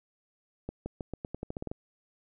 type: accelerating click train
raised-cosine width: 2 ms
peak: -22 dBFS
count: 12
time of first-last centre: 0.69-1.715 s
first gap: 170 ms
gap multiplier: 0.87
effects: none